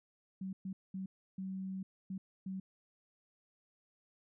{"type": "tone bursts at uneven times", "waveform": "sine", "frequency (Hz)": 190, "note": "F#3", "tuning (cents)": 46, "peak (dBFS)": -38, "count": 6, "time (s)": [[0.41, 0.53], [0.65, 0.73], [0.94, 1.06], [1.38, 1.83], [2.1, 2.18], [2.46, 2.6]], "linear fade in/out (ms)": 5, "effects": []}